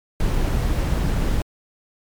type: noise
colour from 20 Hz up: brown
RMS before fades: -20 dBFS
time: 0.2-1.42 s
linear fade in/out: 2 ms
effects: MP3 96 kbps